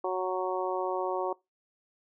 harmonic tone, 185 Hz, F#3, in tune, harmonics 2 / 3 / 4 / 5 / 6, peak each -32 / -34 / -35 / -36 / -37 dBFS, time 0.04-1.33 s, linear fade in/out 5 ms, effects noise-tail reverb RT60 0.2 s tail -22 dB re dry

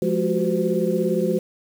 sine tone cluster, 176.6 / 210.6 / 361.1 / 378.3 / 511 Hz, F3 / G#3 / F#4 / F#4 / C5, +20 / +24 / -42 / +38 / -41 cents, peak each -25 dBFS, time 0.02-1.39 s, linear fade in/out 2 ms, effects 7-bit

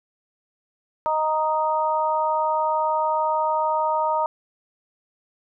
harmonic tone, 311.1 Hz, D#4, in tune, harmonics 2 / 3 / 4, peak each -25 / -21 / -28 dBFS, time 1.06-4.26 s, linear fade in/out 0 ms, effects none

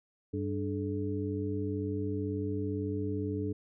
harmonic tone with a mistuned harmonic, 98 Hz, G2, in tune, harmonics 1 / 2 / 3 / 4, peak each -35 / -40 / -35 / -37 dBFS, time 0.33-3.53 s, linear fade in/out 10 ms, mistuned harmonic 4, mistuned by +150 cents, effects none

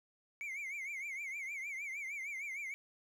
triangle tone with vibrato, 2217 Hz, C#7, in tune, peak -38 dBFS, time 0.41-2.74 s, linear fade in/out 0 ms, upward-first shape triangle, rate 6.5 Hz, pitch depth 150 cents each way, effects 12-bit

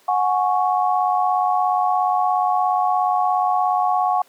sine chord, F# suspended second, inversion none, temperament equal with one note detuned, 733.6 / 830.6 / 1108.7 Hz, F#5 / G#5 / C#6, -15 / 0 / 0 cents, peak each -18 / -22 / -22 dBFS, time 0.08-4.22 s, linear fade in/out 5 ms, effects pink hiss -54 dBFS RMS until 4.28 s + high-pass 400 Hz 12 dB/octave

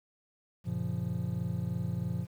triangle chord, Gb major seventh, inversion none, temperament just, 92.5 / 115.62 / 138.75 / 173.43 Hz, Gb2 / Bb2 / Db3 / F3, 0 / -14 / +2 / -12 cents, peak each -37 / -33 / -37 / -33 dBFS, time 0.64-2.27 s, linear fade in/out 50 ms, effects 10-bit

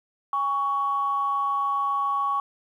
sine tone pair together, 816 / 1118.2 Hz, G#5 / C#6, -31 / +15 cents, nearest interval perfect fourth, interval 546 cents, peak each -30 / -22 dBFS, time 0.33-2.4 s, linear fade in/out 2 ms, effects tanh soft clip ceiling -15 dBFS + 10-bit

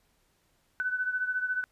sine beating tone pair, 1500 / 1514 Hz, F#6 / F#6, +23 / +39 cents, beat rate 14 Hz, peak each -29 / -34 dBFS, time 0.8-1.64 s, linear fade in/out 0 ms, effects pink hiss -70 dBFS RMS until 1.71 s + resampled to 32000 Hz

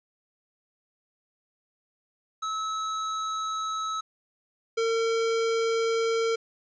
square tone pair in turn, 1296 / 454.8 Hz, E6 / A#4, -30 / -43 cents, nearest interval octave + tritone, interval 1813 cents, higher first, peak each -29 / -24 dBFS, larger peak second, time 2.42-4.01 / 4.77-6.36 s, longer neither, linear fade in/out 10 ms, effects resampled to 16000 Hz + 10-bit

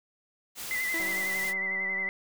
white noise, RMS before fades -38 dBFS, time 0.55-1.54 s, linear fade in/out 50 ms
sine tone with vibrato, 2021 Hz, B6, 39 cents sharp, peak -28 dBFS, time 0.71-2.09 s, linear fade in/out 0 ms, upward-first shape sine, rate 11 Hz, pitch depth 49 cents each way
sawtooth tone with exponential decay, 329.6 Hz, E4, in tune, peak -30 dBFS, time 0.94-1.77 s, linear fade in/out 1 ms, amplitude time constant 180 ms
click train, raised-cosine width 1 ms, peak -31 dBFS, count 209, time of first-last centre 1-2.089 s, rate 191 Hz
effects none

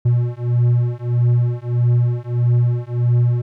triangle beating tone pair, 120 / 121.6 Hz, B2 / B2, -49 / -26 cents, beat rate 1.6 Hz, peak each -15 dBFS, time 0.05-3.42 s, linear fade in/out 10 ms, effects none

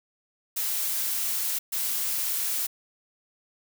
blue noise bursts at uneven times, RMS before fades -28 dBFS, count 2, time 0.56-1.59 / 1.72-2.67 s, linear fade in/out 10 ms, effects none

